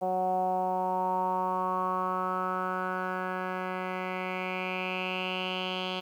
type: tone with low-pass filter sweep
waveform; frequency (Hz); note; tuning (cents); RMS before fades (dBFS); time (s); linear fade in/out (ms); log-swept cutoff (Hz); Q
10% pulse; 184.7; F#3; -3; -31; 0.01-6.01; 20; 680 to 3400; 5.5
effects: 10-bit